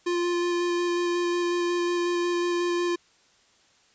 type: tone with vibrato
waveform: square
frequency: 349.2 Hz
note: F4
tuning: in tune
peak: -24 dBFS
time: 0.06-2.96 s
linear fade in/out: 10 ms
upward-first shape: square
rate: 5.5 Hz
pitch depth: 8 cents each way
effects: white hiss -61 dBFS RMS until 3.94 s + resampled to 16000 Hz